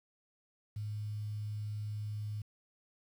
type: tone with quantisation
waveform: sine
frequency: 105.5 Hz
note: G#2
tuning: 28 cents sharp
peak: -36 dBFS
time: 0.76-2.42 s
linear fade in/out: 5 ms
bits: 10
effects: none